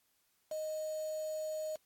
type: tone with quantisation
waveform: sine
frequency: 622.3 Hz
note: D#5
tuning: in tune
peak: -36 dBFS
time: 0.51-1.76 s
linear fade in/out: 5 ms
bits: 8
effects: white hiss -75 dBFS RMS until 1.85 s + AAC 64 kbps